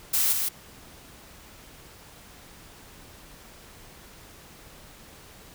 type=noise with echo; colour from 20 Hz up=blue; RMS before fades=-23 dBFS; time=0.13-0.33 s; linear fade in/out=10 ms; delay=160 ms; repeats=1; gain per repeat=-4 dB; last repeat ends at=0.49 s; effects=pink hiss -49 dBFS RMS until 5.54 s